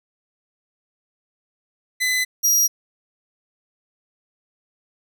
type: tone pair in turn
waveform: sawtooth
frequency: 2014 / 5720 Hz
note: B6 / F8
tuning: +33 / +41 cents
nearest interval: octave + tritone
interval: 1808 cents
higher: second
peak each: -15 / -12 dBFS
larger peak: second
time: 2-2.25 / 2.43-2.68 s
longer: neither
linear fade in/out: 20 ms
effects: none